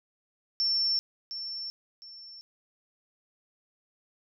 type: tone with echo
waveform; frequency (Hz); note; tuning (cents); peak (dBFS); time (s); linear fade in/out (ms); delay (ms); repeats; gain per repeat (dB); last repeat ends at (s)
sine; 5410; E8; +44; -24; 0.6-0.99; 0; 710; 2; -10; 2.41
effects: none